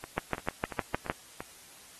two click trains, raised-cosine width 0.5 ms, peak -23 / -13 dBFS, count 5 / 7, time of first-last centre 0.04-1.405 / 0.18-1.099 s, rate 2.93 / 6.53 Hz, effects white hiss -53 dBFS RMS until 1.99 s + AAC 32 kbps

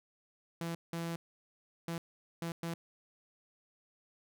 sawtooth tone bursts at uneven times, 167.6 Hz, E3, 29 cents sharp, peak -32 dBFS, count 5, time 0.61-0.75 / 0.93-1.16 / 1.88-1.98 / 2.42-2.52 / 2.63-2.74 s, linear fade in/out 2 ms, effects none

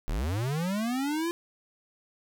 square linear sweep, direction up, 31 to 347.3 Hz, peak -28 dBFS, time 0.08-1.31 s, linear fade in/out 0 ms, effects none

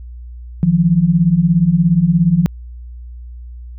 sine beating tone pair, 158.6 / 175.6 Hz, D#3 / F3, +33 / +10 cents, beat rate 17 Hz, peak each -14 / -11 dBFS, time 0.63-2.46 s, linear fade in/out 0 ms, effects added 60 Hz sine -29 dBFS peak until 3.78 s

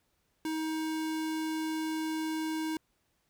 square tone, 316.1 Hz, D#4, 27 cents sharp, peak -32 dBFS, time 0.45-2.77 s, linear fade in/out 2 ms, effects pink hiss -75 dBFS RMS until 3.29 s

